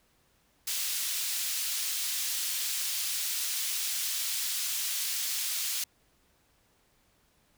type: high-pass noise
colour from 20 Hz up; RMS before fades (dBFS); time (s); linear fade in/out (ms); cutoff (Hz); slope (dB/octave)
pink; -32; 0.67-5.84; 5; 3700; 12
effects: pink hiss -68 dBFS RMS until 7.57 s